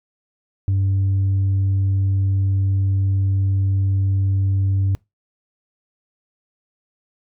sine tone, 97.1 Hz, G2, 16 cents flat, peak -13 dBFS, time 0.68-4.95 s, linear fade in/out 0 ms, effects noise-tail reverb RT60 0.2 s tail -25 dB re dry + tanh soft clip ceiling -14 dBFS

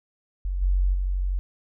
sine tone with level steps, 46.25 Hz, F#1, in tune, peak -24 / -18 / -22 dBFS, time 0.45-1.39 s, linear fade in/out 0 ms, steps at 0.61 / 0.93 s, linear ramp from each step 20 ms, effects none

